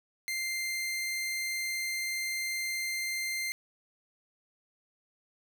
sawtooth tone, 2093 Hz, C7, in tune, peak -28 dBFS, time 0.28-3.52 s, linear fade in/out 0 ms, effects none

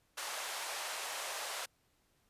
pink band-pass noise, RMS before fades -41 dBFS, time 0.17-1.66 s, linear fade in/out 10 ms, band 590 to 12000 Hz, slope 24 dB/octave, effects pink hiss -74 dBFS RMS until 2.29 s + resampled to 32000 Hz

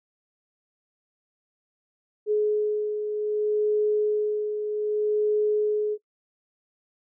sine beating tone pair, 422.3 / 422.94 Hz, G#4 / G#4, +29 / +32 cents, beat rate 0.64 Hz, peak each -22 / -31 dBFS, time 2.26-5.98 s, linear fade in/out 50 ms, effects noise-tail reverb RT60 0.1 s tail -23 dB re dry

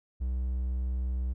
triangle tone, 63 Hz, B1, 35 cents sharp, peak -26 dBFS, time 0.2-1.34 s, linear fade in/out 20 ms, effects none

